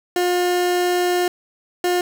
30% pulse tone pair in turn, 356.6 / 356.6 Hz, F4 / F4, +36 / +36 cents, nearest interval unison, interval 0 cents, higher neither, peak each -14 / -14 dBFS, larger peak neither, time 0.16-1.28 / 1.84-2.01 s, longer first, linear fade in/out 2 ms, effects none

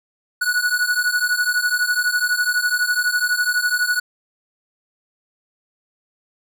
square beating tone pair, 1463 / 1475 Hz, F#6 / F#6, -20 / -6 cents, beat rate 12 Hz, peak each -21 dBFS, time 0.41-4 s, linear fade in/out 10 ms, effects none

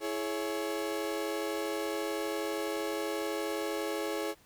35% pulse chord, C# minor, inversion first, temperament equal with one note detuned, 329.6 / 421.8 / 554.4 Hz, E4 / G#4 / C#5, 0 / +27 / 0 cents, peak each -35 / -34 / -36 dBFS, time 0-4.35 s, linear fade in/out 50 ms, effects pink hiss -62 dBFS RMS until 4.45 s

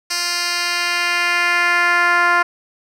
10% pulse tone with band-pass filter sweep, 349.2 Hz, F4, in tune, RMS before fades -17 dBFS, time 0.1-2.43 s, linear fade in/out 10 ms, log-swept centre 5400 to 1300 Hz, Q 1.4, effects none

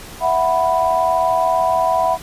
sine chord, E suspended second, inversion none, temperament equal, 659.3 / 740 / 987.8 Hz, E5 / F#5 / B5, 0 / 0 / 0 cents, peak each -18 dBFS, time 0.2-2.18 s, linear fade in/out 50 ms, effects pink hiss -36 dBFS RMS until 2.22 s + resampled to 32000 Hz

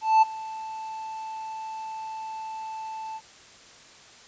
triangle tone with ADSR envelope, 880 Hz, A5, in tune, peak -11 dBFS, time 0.01-3.21 s, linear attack 210 ms, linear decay 18 ms, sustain -20 dB, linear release 50 ms, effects white hiss -50 dBFS RMS until 4.27 s + resampled to 16000 Hz

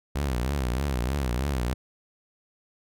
sawtooth tone with vibrato, 65.41 Hz, C2, in tune, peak -21 dBFS, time 0.15-1.74 s, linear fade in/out 10 ms, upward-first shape triangle, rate 3.2 Hz, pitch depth 210 cents each way, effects none

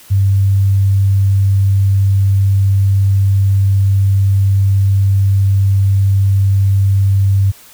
sine tone, 98 Hz, G2, in tune, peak -8 dBFS, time 0.1-7.52 s, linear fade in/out 20 ms, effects white hiss -41 dBFS RMS until 7.73 s

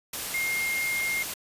sine tone in noise, 2127 Hz, C7, 28 cents sharp, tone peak -26 dBFS, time 0.34-1.23 s, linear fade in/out 5 ms, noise white, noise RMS -33 dBFS, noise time 0.13-1.34 s, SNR +4 dB, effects resampled to 32000 Hz

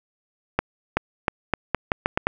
accelerating click train, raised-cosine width 0.5 ms, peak -4 dBFS, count 9, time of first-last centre 0.59-2.27 s, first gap 380 ms, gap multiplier 0.82, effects none

